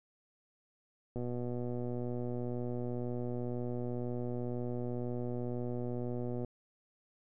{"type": "click train", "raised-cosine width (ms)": 2, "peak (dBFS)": -26, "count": 646, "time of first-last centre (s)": [1.16, 6.447], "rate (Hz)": 122, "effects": []}